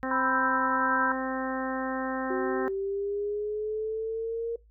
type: harmonic tone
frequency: 261.6 Hz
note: C4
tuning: in tune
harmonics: 1 / 2 / 3 / 4 / 5 / 6 / 7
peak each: -32 / -35 / -37 / -38 / -39 / -40 / -40 dBFS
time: 0.03-2.68 s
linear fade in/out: 0 ms
type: chord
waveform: sine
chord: E minor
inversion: second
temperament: equal with one note detuned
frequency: 996.4 / 1318.5 / 1568 Hz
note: B5 / E6 / G6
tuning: +15 / 0 / 0 cents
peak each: -29 dBFS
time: 0.11-1.12 s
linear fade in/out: 2 ms
type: linear sweep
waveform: sine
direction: up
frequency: 370 to 466.2 Hz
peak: -28 dBFS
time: 2.3-4.56 s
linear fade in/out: 5 ms
effects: noise-tail reverb RT60 0.2 s tail -22 dB re dry + added 54 Hz sine -55 dBFS peak until 4.7 s